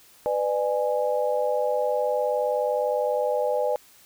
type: chord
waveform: sine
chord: G# diminished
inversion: first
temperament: just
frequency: 498.4 / 598 / 830.6 Hz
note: B4 / D5 / G#5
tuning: +16 / +31 / 0 cents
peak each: -25 / -25 / -29 dBFS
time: 0.26-3.76 s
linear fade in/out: 0 ms
effects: white hiss -54 dBFS RMS until 4.05 s